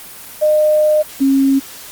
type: tone pair in turn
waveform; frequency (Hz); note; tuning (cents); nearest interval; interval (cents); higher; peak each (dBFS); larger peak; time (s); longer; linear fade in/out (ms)
sine; 610 / 271.7; D#5 / C#4; -34 / -35; octave + major second; 1401; first; -9; neither; 0.41-1.03 / 1.2-1.6; first; 20
effects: white hiss -34 dBFS RMS until 1.91 s + Opus 32 kbps